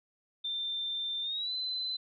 sine tone with pitch glide, 3578 to 4039 Hz, A7 to B7, +28 to +38 cents, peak -32 dBFS, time 0.44-1.97 s, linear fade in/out 10 ms, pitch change +210 cents, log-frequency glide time 1.22-1.53 s, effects none

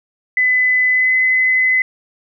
sine tone with pitch glide, 2009 to 2028 Hz, B6 to B6, +29 to +45 cents, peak -11 dBFS, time 0.37-1.82 s, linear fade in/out 2 ms, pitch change +16 cents, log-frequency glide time 0.92-1.11 s, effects none

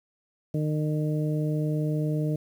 harmonic tone, 152.5 Hz, D#3, 34 cents flat, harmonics 1 / 2 / 3 / 4, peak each -25 / -31 / -35 / -37 dBFS, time 0.54-2.36 s, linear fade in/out 5 ms, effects 9-bit

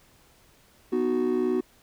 triangle chord, B major, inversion none, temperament just, 246.9 / 308.7 / 370.4 Hz, B3 / D#4 / F#4, 0 / -14 / +2 cents, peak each -25 / -27 / -22 dBFS, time 0.92-1.61 s, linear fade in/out 10 ms, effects tanh soft clip ceiling -14 dBFS + pink hiss -59 dBFS RMS until 1.82 s

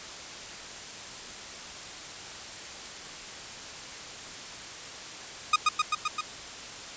sawtooth tone with echo, 1239 Hz, D#6, 8 cents flat, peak -14 dBFS, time 5.53-5.56 s, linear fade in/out 5 ms, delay 130 ms, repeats 5, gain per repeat -2 dB, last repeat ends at 6.21 s, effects white hiss -41 dBFS RMS until 6.96 s + resampled to 16000 Hz

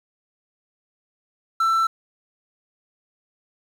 triangle tone, 1335 Hz, E6, 22 cents sharp, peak -15 dBFS, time 1.6-1.87 s, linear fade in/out 5 ms, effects 8-bit

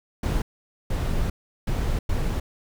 brown noise bursts at uneven times, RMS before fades -24 dBFS, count 4, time 0.23-0.42 / 0.9-1.3 / 1.67-1.99 / 2.09-2.4 s, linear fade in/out 5 ms, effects none

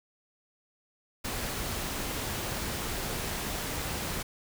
pink noise, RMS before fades -34 dBFS, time 1.24-4.23 s, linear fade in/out 10 ms, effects none

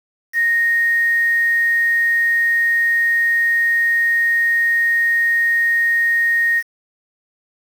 sine tone with quantisation, 1860 Hz, A#6, 4 cents flat, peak -13 dBFS, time 0.33-6.63 s, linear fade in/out 50 ms, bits 6, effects none

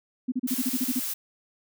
sine tone bursts, 252.8 Hz, B3, 41 cents sharp, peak -23 dBFS, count 10, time 0.28-0.996 s, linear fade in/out 10 ms, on 41 ms, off 34 ms
blue noise, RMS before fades -31 dBFS, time 0.47-1.14 s, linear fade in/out 10 ms
effects none

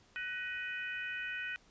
harmonic tone with a mistuned harmonic, 497.9 Hz, B4, 14 cents sharp, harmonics 3 / 4 / 5 / 6, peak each -40 / -43 / -42 / -50 dBFS, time 0.16-1.56 s, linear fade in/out 0 ms, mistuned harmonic 4, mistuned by -88 cents, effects pink hiss -65 dBFS RMS until 1.7 s + resampled to 16000 Hz

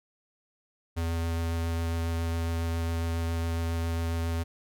square tone with vibrato, 83.2 Hz, E2, 17 cents sharp, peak -28 dBFS, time 0.96-4.44 s, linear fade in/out 20 ms, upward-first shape sine, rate 7.3 Hz, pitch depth 9 cents each way, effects none

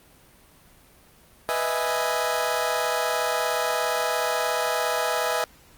25% pulse chord, E major seventh, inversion second, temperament equal, 493.9 / 622.3 / 659.3 / 830.6 Hz, B4 / D#5 / E5 / G#5, 0 / 0 / 0 / 0 cents, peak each -25 dBFS, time 1.49-5.44 s, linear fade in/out 0 ms, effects pink hiss -54 dBFS RMS until 5.77 s + Opus 32 kbps

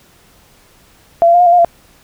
sine tone with pitch steps, 678 / 684 / 703 / 715 / 687 / 710 / 684 Hz, E5 / F5 / F5 / F5 / F5 / F5 / F5, +49 / -36 / +11 / +41 / -29 / +28 / -36 cents, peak -5 dBFS, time 1.22-1.647 s, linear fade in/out 0 ms, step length 61 ms, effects pink hiss -48 dBFS RMS until 2.03 s

